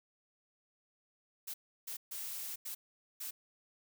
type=noise bursts at uneven times; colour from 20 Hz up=blue; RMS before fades=-42 dBFS; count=5; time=1.47-1.54 / 1.87-1.97 / 2.11-2.56 / 2.65-2.75 / 3.2-3.31 s; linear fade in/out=10 ms; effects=none